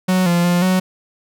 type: tone with pitch steps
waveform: 45% pulse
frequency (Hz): 184.9 / 173.1 / 175.6 / 185.4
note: F#3 / F3 / F3 / F#3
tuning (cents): -1 / -15 / +10 / +4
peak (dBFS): -13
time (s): 0.08-0.8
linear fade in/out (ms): 10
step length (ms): 180
effects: none